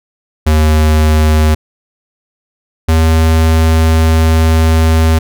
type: tone pair in turn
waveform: square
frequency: 77.5 / 80.45 Hz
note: D#2 / E2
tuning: -6 / -42 cents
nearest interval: minor second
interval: 64 cents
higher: second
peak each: -7 dBFS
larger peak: neither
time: 0.46-1.55 / 2.88-5.19 s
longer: second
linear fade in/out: 10 ms
effects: none